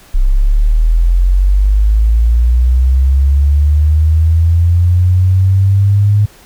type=linear sweep; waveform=sine; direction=up; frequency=31.64 to 104.4 Hz; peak=-6 dBFS; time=0.14-6.26 s; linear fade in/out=10 ms; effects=pink hiss -42 dBFS RMS until 6.45 s